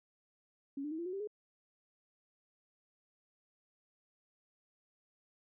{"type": "tone with pitch steps", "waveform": "sine", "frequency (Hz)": [277.2, 297.1, 318.4, 341.3, 365.8, 392, 420.2], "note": ["C#4", "D4", "D#4", "F4", "F#4", "G4", "G#4"], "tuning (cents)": [0, 20, 40, -40, -20, 0, 20], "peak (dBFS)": -37, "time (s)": [0.77, 1.274], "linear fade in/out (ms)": 5, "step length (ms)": 72, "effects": []}